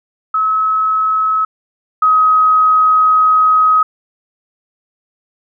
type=tone pair in turn; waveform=sine; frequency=1288 / 1265.1 Hz; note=E6 / D#6; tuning=-41 / +28 cents; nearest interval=unison; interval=31 cents; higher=first; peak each=-11 / -7 dBFS; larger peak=second; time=0.34-1.45 / 2.02-3.83 s; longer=second; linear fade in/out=5 ms; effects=none